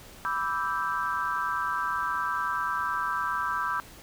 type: chord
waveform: sine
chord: E minor seventh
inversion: second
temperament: equal with one note detuned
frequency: 987.8 / 1168.6 / 1318.5 / 1568 Hz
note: B5 / D6 / E6 / G6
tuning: 0 / -9 / 0 / 0 cents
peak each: -32 dBFS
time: 0.25-3.8 s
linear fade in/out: 0 ms
effects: pink hiss -49 dBFS RMS until 4.02 s